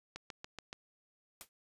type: click train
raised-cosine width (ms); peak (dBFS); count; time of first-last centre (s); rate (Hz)
0.2; -26; 5; 0.16-0.729; 7.03
type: noise with exponential decay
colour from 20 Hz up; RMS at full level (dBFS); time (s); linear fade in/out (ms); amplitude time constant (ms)
white; -44; 1.41-1.49; 0; 17
effects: resampled to 32000 Hz